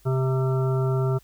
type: harmonic tone with a mistuned harmonic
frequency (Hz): 131.2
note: C3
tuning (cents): +5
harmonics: 1 / 3 / 5 / 7 / 9 / 10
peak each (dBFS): -21 / -27 / -34 / -39 / -41 / -37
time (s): 0.05-1.19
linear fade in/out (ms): 20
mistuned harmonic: 10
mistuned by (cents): +44
effects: added 50 Hz sine -56 dBFS peak until 1.23 s + white hiss -59 dBFS RMS until 1.23 s